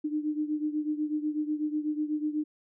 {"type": "beating tone pair", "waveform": "sine", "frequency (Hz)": [300.8, 308.9], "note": ["D4", "D#4"], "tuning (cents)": [42, -12], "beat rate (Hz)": 8.1, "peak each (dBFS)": [-29, -33], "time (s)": [0.04, 2.44], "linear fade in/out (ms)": 10, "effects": []}